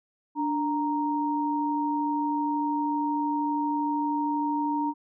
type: tone pair together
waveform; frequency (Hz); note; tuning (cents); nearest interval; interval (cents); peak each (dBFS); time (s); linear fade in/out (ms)
sine; 293.7 / 931.7; D4 / A#5; 0 / -1; octave + minor sixth; 1999; -27; 0.35-4.94; 50
effects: none